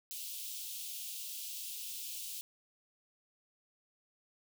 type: high-pass noise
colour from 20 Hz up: white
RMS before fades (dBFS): -43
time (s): 0.11-2.41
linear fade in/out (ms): 0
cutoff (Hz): 2700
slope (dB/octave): 48
effects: none